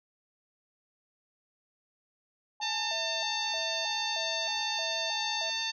sine tone with vibrato, 743 Hz, F#5, 7 cents sharp, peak -37 dBFS, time 2.6-5.5 s, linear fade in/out 2 ms, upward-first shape square, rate 1.6 Hz, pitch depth 220 cents each way
harmonic tone, 899 Hz, A5, 37 cents sharp, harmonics 1 / 2 / 3 / 4 / 5 / 6 / 7, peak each -41 / -39 / -38 / -35 / -35 / -47 / -42 dBFS, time 2.61-5.72 s, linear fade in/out 20 ms
effects none

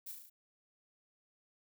violet noise with echo, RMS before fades -45 dBFS, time 0.06-0.12 s, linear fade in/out 10 ms, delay 36 ms, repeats 5, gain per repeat -3 dB, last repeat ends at 0.3 s, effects none

